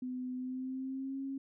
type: tone with pitch glide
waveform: sine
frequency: 253 to 271.2 Hz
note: B3 to C#4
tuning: +42 to -38 cents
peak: -36 dBFS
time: 0.02-1.38 s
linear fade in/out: 5 ms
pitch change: +120 cents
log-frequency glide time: 0.35-1.2 s
effects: none